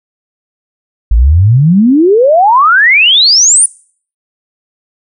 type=exponential sweep; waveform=sine; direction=up; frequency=50.3 to 9790 Hz; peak=-3 dBFS; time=1.11-3.66 s; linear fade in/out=5 ms; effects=noise-tail reverb RT60 0.5 s tail -22 dB re dry